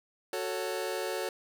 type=chord; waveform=sawtooth; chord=F# minor; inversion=none; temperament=just; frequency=370 / 444 / 555 Hz; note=F#4 / A4 / C#5; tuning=0 / +16 / +2 cents; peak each=-32 dBFS; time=0.33-1.29 s; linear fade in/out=2 ms; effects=none